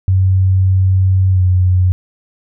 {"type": "tone with pitch glide", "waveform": "sine", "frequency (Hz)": [94.3, 91.46], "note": ["F#2", "F#2"], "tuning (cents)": [33, -20], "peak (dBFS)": -8, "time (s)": [0.08, 1.92], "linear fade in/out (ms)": 0, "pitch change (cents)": -53, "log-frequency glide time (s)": [1.31, 1.42], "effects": []}